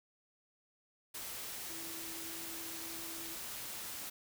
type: tone in noise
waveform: sine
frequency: 329.6 Hz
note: E4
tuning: in tune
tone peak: -51 dBFS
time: 1.69-3.35 s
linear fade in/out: 10 ms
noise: white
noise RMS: -44 dBFS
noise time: 1.14-4.1 s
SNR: -10 dB
effects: none